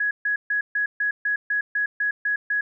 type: tone bursts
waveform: sine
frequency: 1673 Hz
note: G#6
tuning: 12 cents sharp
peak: -20 dBFS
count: 11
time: 0-2.61 s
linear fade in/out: 5 ms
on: 110 ms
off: 140 ms
effects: none